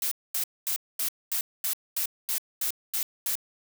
blue noise bursts, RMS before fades -28 dBFS, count 11, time 0.02-3.354 s, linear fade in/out 2 ms, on 94 ms, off 230 ms, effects none

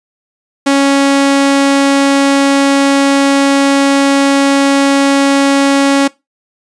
sawtooth tone, 277.2 Hz, C#4, in tune, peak -3 dBFS, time 0.66-6.08 s, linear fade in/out 10 ms, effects noise-tail reverb RT60 0.2 s tail -20 dB re dry + resampled to 22050 Hz

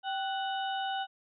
harmonic tone with a mistuned harmonic, 740 Hz, F#5, in tune, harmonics 1 / 2 / 4 / 5, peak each -32 / -39 / -40 / -45 dBFS, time 0.03-1.07 s, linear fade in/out 50 ms, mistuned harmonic 1, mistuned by +85 cents, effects none

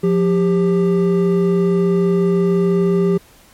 triangle tone pair together, 176.5 / 396.6 Hz, F3 / G4, +19 / +20 cents, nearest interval octave + major second, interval 1401 cents, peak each -13 dBFS, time 0.03-3.18 s, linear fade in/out 10 ms, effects pink hiss -48 dBFS RMS until 3.53 s + MP3 64 kbps

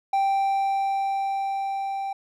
triangle tone with level ramp, 784 Hz, G5, in tune, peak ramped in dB -17 to -25 dBFS, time 0.13-2.13 s, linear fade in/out 5 ms, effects none

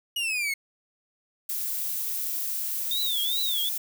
40% pulse exponential sweep, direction down, 2911 to 2154 Hz, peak -25 dBFS, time 0.16-0.54 s, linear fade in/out 5 ms
violet noise, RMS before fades -30 dBFS, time 1.49-3.78 s, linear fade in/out 5 ms
sine tone with vibrato, 3601 Hz, A7, 39 cents sharp, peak -26 dBFS, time 2.91-3.69 s, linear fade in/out 2 ms, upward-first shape triangle, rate 2.5 Hz, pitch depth 190 cents each way
effects none

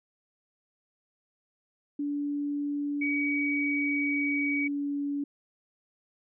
sine tone with pitch glide, 288.7 to 285.2 Hz, D4 to C#4, -30 to +49 cents, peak -28 dBFS, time 1.99-5.24 s, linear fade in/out 5 ms, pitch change -21 cents, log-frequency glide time 3.28-5 s
sine tone, 2264 Hz, C#7, 36 cents sharp, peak -28 dBFS, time 3.01-4.68 s, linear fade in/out 10 ms
effects none

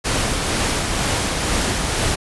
pink noise with tremolo, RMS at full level -19 dBFS, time 0.04-2.16 s, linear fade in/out 20 ms, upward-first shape triangle, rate 2.1 Hz, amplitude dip 30%, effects resampled to 24000 Hz

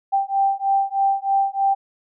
sine beating tone pair, 784 / 787.2 Hz, G5 / G5, 0 / +7 cents, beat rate 3.2 Hz, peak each -20 dBFS, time 0.12-1.75 s, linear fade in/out 20 ms, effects none

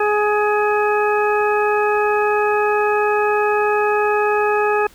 harmonic tone with a mistuned harmonic, 418.5 Hz, G#4, 13 cents sharp, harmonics 1 / 2 / 3 / 4 / 6, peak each -17 / -20 / -23 / -24 / -27 dBFS, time 0-4.87 s, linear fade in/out 5 ms, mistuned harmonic 6, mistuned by +20 cents, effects pink hiss -48 dBFS RMS until 4.94 s

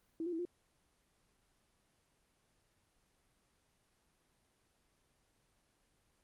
sine tone with pitch steps, 326.6 / 353.3 / 326.5 / 352.5 Hz, E4 / F4 / E4 / F4, -16 / +20 / -17 / +16 cents, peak -36 dBFS, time 0.2-0.452 s, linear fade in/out 2 ms, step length 63 ms, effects pink hiss -75 dBFS RMS until 6.23 s + Opus 24 kbps

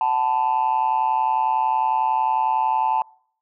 sine tone with amplitude modulation, 880 Hz, A5, in tune, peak -12 dBFS, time 0.01-3.02 s, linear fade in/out 2 ms, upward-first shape sine, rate 131 Hz, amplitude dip 90%, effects noise-tail reverb RT60 0.6 s tail -26 dB re dry + tanh soft clip ceiling -12 dBFS

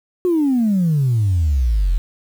sine exponential sweep, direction down, 370 to 39.95 Hz, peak -12 dBFS, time 0.25-1.98 s, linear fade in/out 0 ms, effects tanh soft clip ceiling -10 dBFS + 7-bit

